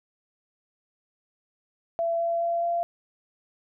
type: tone with pitch steps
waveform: sine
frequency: 672 / 676.7 / 681.4 / 686.1 Hz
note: E5 / E5 / F5 / F5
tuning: +33 / +45 / -43 / -31 cents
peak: -23 dBFS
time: 1.99-2.83 s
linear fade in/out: 0 ms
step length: 210 ms
effects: none